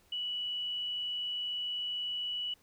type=tone; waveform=sine; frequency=2949 Hz; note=F#7; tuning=6 cents flat; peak=-33 dBFS; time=0.12-2.54 s; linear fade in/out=5 ms; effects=pink hiss -66 dBFS RMS until 2.62 s